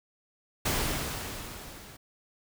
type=noise with level ramp; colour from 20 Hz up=pink; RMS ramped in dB=-27 to -49 dBFS; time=0.65-1.97 s; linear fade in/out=10 ms; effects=none